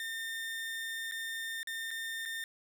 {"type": "tone with dropouts", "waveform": "30% pulse", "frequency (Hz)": 1813, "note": "A#6", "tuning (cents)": -49, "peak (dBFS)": -34, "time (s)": [0, 2.44], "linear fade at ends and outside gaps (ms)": 1, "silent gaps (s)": [[1.113, 1.12], [1.631, 1.672], [1.907, 1.912], [2.253, 2.258]], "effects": []}